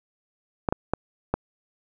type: clicks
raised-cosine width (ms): 1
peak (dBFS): -8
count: 4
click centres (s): 0.688 / 0.725 / 0.936 / 1.34
effects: none